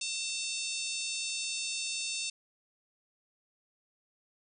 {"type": "harmonic tone with a mistuned harmonic", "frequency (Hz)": 893, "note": "A5", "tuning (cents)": 25, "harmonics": [3, 4, 5, 6, 7, 8, 9, 10], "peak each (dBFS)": [-39, -40, -41, -42, -42, -43, -44, -44], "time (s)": [0.01, 2.3], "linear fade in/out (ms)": 5, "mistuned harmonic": 4, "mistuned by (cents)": 34, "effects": []}